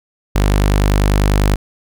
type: tone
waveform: sawtooth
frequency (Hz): 50.1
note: G1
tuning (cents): +38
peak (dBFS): -7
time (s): 0.35-1.56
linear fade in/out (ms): 10
effects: none